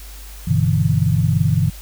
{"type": "chord", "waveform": "sine", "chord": "E minor seventh", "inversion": "first", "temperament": "equal", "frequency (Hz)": [98, 123.47, 146.83, 164.81], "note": ["G2", "B2", "D3", "E3"], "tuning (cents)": [0, 0, 0, 0], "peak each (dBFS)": -19, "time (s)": [0.47, 1.7], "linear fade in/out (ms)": 10, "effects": ["added 50 Hz sine -34 dBFS peak until 1.81 s", "white hiss -41 dBFS RMS until 1.81 s"]}